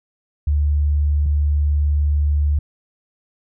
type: tone pair in turn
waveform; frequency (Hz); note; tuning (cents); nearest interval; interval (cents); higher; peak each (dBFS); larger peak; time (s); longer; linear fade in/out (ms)
sine; 73.42 / 73.42; D2 / D2; 0 / 0; unison; 0; neither; -14; neither; 0.47-1.26 / 1.26-2.59; second; 5
effects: none